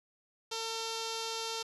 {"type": "tone with notch filter", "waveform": "5% pulse", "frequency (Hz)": 451.9, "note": "A4", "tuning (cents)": 46, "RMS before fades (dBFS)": -37, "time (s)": [0.51, 1.63], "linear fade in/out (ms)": 10, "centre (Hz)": 2000, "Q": 1.1, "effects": ["resampled to 24000 Hz", "9-bit"]}